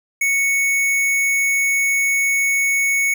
square tone, 2217 Hz, C#7, in tune, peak -16 dBFS, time 0.21-3.14 s, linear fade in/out 5 ms, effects none

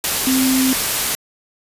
sine tone in noise, 261.4 Hz, C4, 1 cent flat, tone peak -14 dBFS, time 0.27-0.73 s, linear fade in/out 0 ms, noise white, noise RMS -19 dBFS, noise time 0.04-1.15 s, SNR +2 dB, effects resampled to 32000 Hz

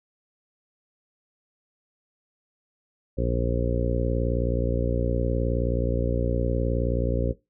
harmonic tone, 59.2 Hz, A#1, 27 cents sharp, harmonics 1 / 2 / 3 / 4 / 5 / 6 / 7 / 8 / 9, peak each -26 / -29 / -34 / -33 / -33 / -37 / -34 / -34 / -31 dBFS, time 3.17-7.33 s, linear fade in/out 20 ms, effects noise-tail reverb RT60 0.2 s tail -18 dB re dry

